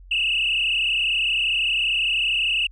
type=tone with frequency modulation; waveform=sine; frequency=2759 Hz; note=F7; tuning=22 cents flat; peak=-18 dBFS; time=0.11-2.67 s; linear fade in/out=5 ms; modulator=32.6 Hz; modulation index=5; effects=tanh soft clip ceiling -14 dBFS + added 45 Hz sine -42 dBFS peak until 2.71 s